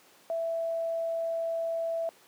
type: tone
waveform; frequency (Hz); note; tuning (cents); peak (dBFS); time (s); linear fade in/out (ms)
sine; 662; E5; +7; -28; 0.3-2.09; 0
effects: pink hiss -58 dBFS RMS until 2.27 s + high-pass 300 Hz 12 dB/octave